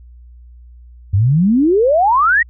sine exponential sweep, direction up, 90.5 to 1947 Hz, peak -9 dBFS, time 1.13-2.43 s, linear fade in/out 10 ms, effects added 60 Hz sine -37 dBFS peak until 2.49 s

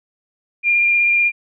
sine tone with vibrato, 2400 Hz, D7, 37 cents sharp, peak -12 dBFS, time 0.63-1.32 s, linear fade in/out 50 ms, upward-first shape triangle, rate 16 Hz, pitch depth 15 cents each way, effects none

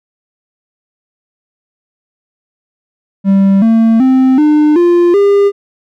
triangle tone with pitch steps, 195.4 / 225.8 / 260.8 / 301.3 / 348.2 / 402.3 Hz, G3 / A3 / C4 / D4 / F4 / G4, -5 / +45 / -5 / +44 / -5 / +45 cents, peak -3 dBFS, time 3.24-5.52 s, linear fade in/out 50 ms, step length 380 ms, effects none

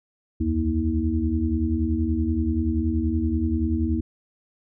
sine tone cluster, 74.1 / 84.6 / 236.2 / 320.1 Hz, D2 / E2 / A#3 / D#4, +16 / +45 / +23 / +49 cents, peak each -26 dBFS, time 0.4-4.01 s, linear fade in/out 10 ms, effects none

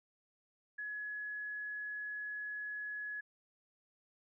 sine tone, 1690 Hz, G#6, 30 cents sharp, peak -39 dBFS, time 0.78-3.21 s, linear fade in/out 10 ms, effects none

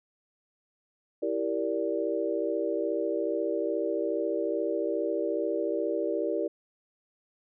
sine chord, E half-diminished seventh, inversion none, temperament equal with one note detuned, 329.6 / 392 / 466.2 / 582.6 Hz, E4 / G4 / Bb4 / D5, 0 / 0 / 0 / -14 cents, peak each -32 dBFS, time 1.22-6.48 s, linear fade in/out 10 ms, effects none

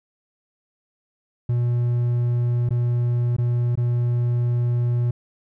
triangle tone with dropouts, 120.6 Hz, B2, 41 cents flat, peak -16 dBFS, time 1.49-5.11 s, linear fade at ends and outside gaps 5 ms, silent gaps 2.691-2.706 / 3.366-3.383 / 3.755-3.774 s, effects none

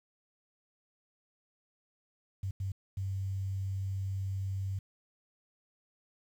sine tone bursts at uneven times, 96.7 Hz, G2, 23 cents flat, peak -32 dBFS, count 3, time 2.43-2.51 / 2.6-2.72 / 2.97-4.79 s, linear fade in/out 5 ms, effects 10-bit

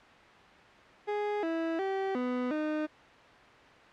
30% pulse tone with pitch steps, 415.4 / 328 / 386.5 / 249.4 / 306.4 Hz, G#4 / E4 / G4 / B3 / D#4, 0 / -9 / -24 / +17 / -27 cents, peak -27 dBFS, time 1.07-2.87 s, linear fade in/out 20 ms, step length 360 ms, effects white hiss -53 dBFS RMS until 3.92 s + low-pass 2000 Hz 12 dB/octave

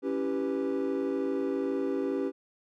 triangle chord, C# half-diminished seventh, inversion none, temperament equal, 277.2 / 329.6 / 392 / 493.9 Hz, C#4 / E4 / G4 / B4, 0 / 0 / 0 / 0 cents, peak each -29 / -34 / -29 / -33 dBFS, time 0.02-2.32 s, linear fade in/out 50 ms, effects tanh soft clip ceiling -19 dBFS

